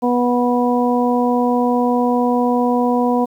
harmonic tone, 244.7 Hz, B3, 16 cents flat, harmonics 1 / 2 / 3 / 4, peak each -16 / -19 / -21 / -22 dBFS, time 0.02-3.26 s, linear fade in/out 20 ms, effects 8-bit

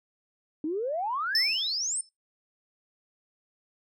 sine exponential sweep, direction up, 293.7 to 9070 Hz, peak -27 dBFS, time 0.64-2.01 s, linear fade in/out 2 ms
sine tone with exponential decay, 5274 Hz, E8, in tune, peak -18 dBFS, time 1.35-2.09 s, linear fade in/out 1 ms, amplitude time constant 160 ms
effects noise-tail reverb RT60 0.2 s tail -24 dB re dry + tanh soft clip ceiling -18 dBFS

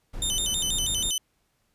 brown noise, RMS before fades -35 dBFS, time 0.13-1.11 s, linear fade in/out 10 ms
20% pulse tone with vibrato, 3322 Hz, G#7, in tune, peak -19 dBFS, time 0.22-1.18 s, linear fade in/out 2 ms, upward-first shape square, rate 6.2 Hz, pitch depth 160 cents each way
effects pink hiss -71 dBFS RMS until 1.74 s + resampled to 32000 Hz

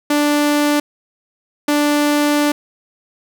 sawtooth tone bursts at uneven times, 293.7 Hz, D4, in tune, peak -9 dBFS, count 2, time 0.1-0.8 / 1.68-2.52 s, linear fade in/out 5 ms, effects none

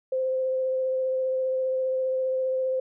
sine tone with vibrato, 520 Hz, C5, 11 cents flat, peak -23 dBFS, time 0.12-2.8 s, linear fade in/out 5 ms, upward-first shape triangle, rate 15 Hz, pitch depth 14 cents each way, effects none

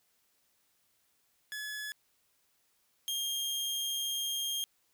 sawtooth tone pair in turn, 1705 / 3219 Hz, G#6 / G7, +45 / +45 cents, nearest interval major seventh, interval 1100 cents, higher second, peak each -34 / -29 dBFS, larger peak second, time 1.52-1.92 / 3.08-4.64 s, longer second, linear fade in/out 0 ms, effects white hiss -73 dBFS RMS until 4.93 s

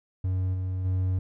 triangle tone with level steps, 92.9 Hz, F#2, 7 cents sharp, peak -22 / -25 / -21 dBFS, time 0.24-1.19 s, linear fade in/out 5 ms, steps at 0.53 / 0.84 s, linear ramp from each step 20 ms, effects none

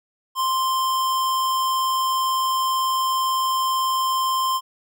square tone, 1047 Hz, C6, 1 cent sharp, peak -20 dBFS, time 0.35-4.61 s, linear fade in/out 50 ms, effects none

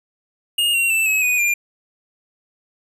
square tone with pitch steps, 2843 / 2748 / 2656 / 2567 / 2481 / 2398 Hz, F7 / F7 / E7 / E7 / D#7 / D7, +30 / -29 / +12 / -47 / -6 / +36 cents, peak -16 dBFS, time 0.58-1.54 s, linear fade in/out 5 ms, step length 160 ms, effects resampled to 32000 Hz

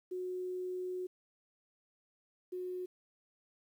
sine tone pair in turn, 365.8 / 364.4 Hz, F#4 / F#4, -20 / -26 cents, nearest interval unison, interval 6 cents, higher first, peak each -36 / -37 dBFS, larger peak first, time 0.11-1.07 / 2.52-2.86 s, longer first, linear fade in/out 10 ms, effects 11-bit

